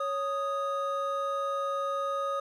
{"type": "tone pair together", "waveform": "triangle", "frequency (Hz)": [554.4, 1244.5], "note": ["C#5", "D#6"], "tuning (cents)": [0, 0], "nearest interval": "octave + major second", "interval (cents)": 1400, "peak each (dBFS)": [-30, -29], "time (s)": [0, 2.4], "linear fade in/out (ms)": 5, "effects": []}